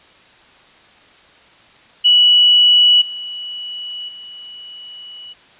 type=tone with level steps; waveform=sine; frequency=2941 Hz; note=F#7; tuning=11 cents flat; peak=-7 / -25 / -32 dBFS; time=2.04-5.34 s; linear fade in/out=20 ms; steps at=3.01 / 4.08 s; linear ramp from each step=10 ms; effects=white hiss -47 dBFS RMS until 5.59 s + resampled to 8000 Hz